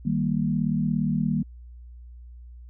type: chord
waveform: sine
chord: Eb major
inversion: none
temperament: equal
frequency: 155.56 / 196 / 233.1 Hz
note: Eb3 / G3 / Bb3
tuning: 0 / 0 / 0 cents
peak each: -26 dBFS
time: 0.05-1.43 s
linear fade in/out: 10 ms
effects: added 60 Hz sine -41 dBFS peak until 2.69 s